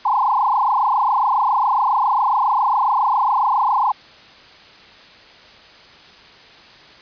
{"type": "tone with frequency modulation", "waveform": "sine", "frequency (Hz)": 937, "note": "A#5", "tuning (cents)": 9, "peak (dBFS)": -14, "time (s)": [0.05, 3.92], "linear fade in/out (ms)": 5, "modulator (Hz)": 27.3, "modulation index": 4.8, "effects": ["white hiss -44 dBFS RMS until 7.01 s", "resampled to 11025 Hz"]}